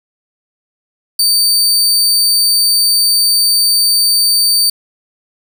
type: tone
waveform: sawtooth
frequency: 4600 Hz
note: D8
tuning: 37 cents flat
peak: -6 dBFS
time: 1.19-4.7 s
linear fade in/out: 5 ms
effects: none